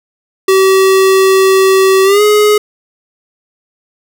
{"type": "tone with pitch glide", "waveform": "square", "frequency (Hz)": [382.7, 419.8], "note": ["G4", "G#4"], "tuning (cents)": [-42, 19], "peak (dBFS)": -6, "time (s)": [0.48, 2.58], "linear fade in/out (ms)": 5, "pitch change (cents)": 161, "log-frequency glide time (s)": [2.04, 2.22], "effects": []}